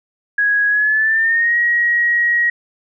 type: tone with pitch glide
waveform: sine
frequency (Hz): 1661.2 to 1897.2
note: G#6 to A#6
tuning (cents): 0 to +30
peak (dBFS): -12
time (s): 0.38-2.5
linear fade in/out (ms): 5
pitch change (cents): +230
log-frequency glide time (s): 0.68-1.57
effects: none